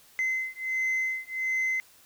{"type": "beating tone pair", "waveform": "sine", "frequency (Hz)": [2055, 2056.4], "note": ["C7", "C7"], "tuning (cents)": [-32, -31], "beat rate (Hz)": 1.4, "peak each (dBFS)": -28, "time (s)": [0.19, 1.8], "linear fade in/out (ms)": 0, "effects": ["tanh soft clip ceiling -23 dBFS", "white hiss -57 dBFS RMS until 2.05 s"]}